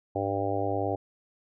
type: harmonic tone with a mistuned harmonic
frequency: 99 Hz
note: G2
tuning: 18 cents sharp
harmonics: 1 / 3 / 4 / 5 / 6 / 7 / 8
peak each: -34 / -34 / -34 / -34 / -34 / -34 / -34 dBFS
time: 0.15-0.96 s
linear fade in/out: 10 ms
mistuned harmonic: 1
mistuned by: +53 cents
effects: none